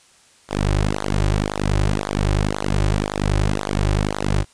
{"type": "tone with flanger", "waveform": "sawtooth", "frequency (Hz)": 50.6, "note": "G#1", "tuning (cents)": -44, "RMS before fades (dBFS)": -20, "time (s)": [0.48, 4.45], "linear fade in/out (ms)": 50, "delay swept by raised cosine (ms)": [0.36, 4.46], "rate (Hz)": 1.9, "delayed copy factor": -1, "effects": ["white hiss -53 dBFS RMS until 4.53 s", "resampled to 22050 Hz"]}